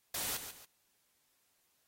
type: noise with echo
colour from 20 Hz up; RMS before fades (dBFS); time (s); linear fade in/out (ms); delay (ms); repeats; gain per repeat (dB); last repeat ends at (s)
white; -37; 0.14-0.37; 5; 140; 2; -9; 0.65
effects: white hiss -75 dBFS RMS until 1.87 s + AAC 48 kbps